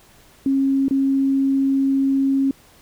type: tone with dropouts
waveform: sine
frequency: 271.5 Hz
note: C#4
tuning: 36 cents flat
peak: -15 dBFS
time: 0.46-2.51 s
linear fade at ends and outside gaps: 2 ms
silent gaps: 0.883-0.909 s
effects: pink hiss -51 dBFS RMS until 2.81 s